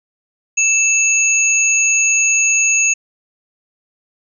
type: tone pair together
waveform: sine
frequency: 2637 / 6645 Hz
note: E7 / G#8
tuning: 0 / 0 cents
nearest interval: octave + major third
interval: 1600 cents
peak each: -14 dBFS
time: 0.57-2.94 s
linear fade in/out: 10 ms
effects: none